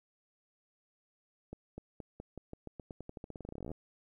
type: accelerating click train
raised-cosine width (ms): 2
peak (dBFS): -30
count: 29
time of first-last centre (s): 1.53-3.716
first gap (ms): 250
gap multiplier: 0.89
effects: 12-bit